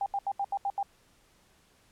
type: tone bursts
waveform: sine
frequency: 797 Hz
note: G5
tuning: 28 cents sharp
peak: -27 dBFS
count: 7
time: 0.01-0.829 s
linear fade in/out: 2 ms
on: 51 ms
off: 77 ms
effects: pink hiss -64 dBFS RMS until 1.91 s + low-pass 12000 Hz 12 dB/octave